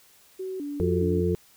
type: tone with vibrato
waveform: sine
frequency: 329.6 Hz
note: E4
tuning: in tune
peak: -30 dBFS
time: 0.39-1.21 s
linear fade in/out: 10 ms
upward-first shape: square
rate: 2.4 Hz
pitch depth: 230 cents each way
type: harmonic tone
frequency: 88.4 Hz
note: F2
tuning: 22 cents sharp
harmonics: 1 / 2 / 4 / 5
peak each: -27 / -27 / -27 / -27 dBFS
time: 0.8-1.35 s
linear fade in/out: 0 ms
effects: white hiss -57 dBFS RMS until 1.56 s